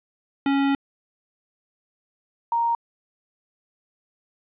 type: tone pair in turn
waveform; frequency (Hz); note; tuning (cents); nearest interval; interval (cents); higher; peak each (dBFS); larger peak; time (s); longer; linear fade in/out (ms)
square / sine; 276.9 / 932.5; C#4 / A#5; -2 / 0; octave + major sixth; 2102; second; -19; neither; 0.46-0.75 / 2.52-2.75; first; 2
effects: resampled to 8000 Hz + 10-bit